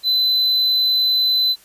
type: tone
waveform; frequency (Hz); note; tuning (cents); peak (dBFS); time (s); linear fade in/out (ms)
triangle; 4025; B7; +32; -13; 0.03-1.56; 50
effects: white hiss -50 dBFS RMS until 1.64 s + resampled to 32000 Hz